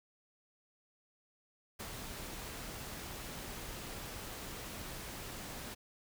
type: noise with ADSR envelope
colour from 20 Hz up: pink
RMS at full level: -43 dBFS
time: 1.79-5.75 s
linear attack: 11 ms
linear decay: 68 ms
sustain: -2 dB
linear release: 18 ms
effects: none